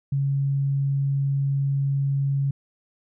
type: tone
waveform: sine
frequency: 138.59 Hz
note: C#3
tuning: in tune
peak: -20 dBFS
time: 0.12-2.51 s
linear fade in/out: 5 ms
effects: none